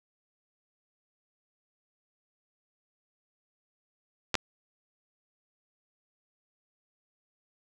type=clicks; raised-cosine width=0.2 ms; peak=-8 dBFS; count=2; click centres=4.343 / 4.353 s; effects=none